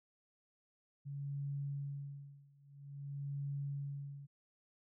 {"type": "tone with tremolo", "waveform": "sine", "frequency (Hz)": 141, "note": "C#3", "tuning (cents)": 30, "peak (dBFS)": -37, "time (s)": [1.05, 4.27], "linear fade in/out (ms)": 20, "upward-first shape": "sine", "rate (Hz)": 0.5, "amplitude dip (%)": 95, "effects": []}